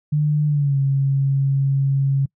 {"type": "tone with pitch glide", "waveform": "sine", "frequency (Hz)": [149.6, 137.18], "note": ["D3", "C#3"], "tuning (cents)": [32, -18], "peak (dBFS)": -15, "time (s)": [0.12, 2.26], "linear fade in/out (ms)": 10, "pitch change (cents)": -150, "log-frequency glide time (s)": [0.47, 0.78], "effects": ["noise-tail reverb RT60 0.1 s tail -25 dB re dry"]}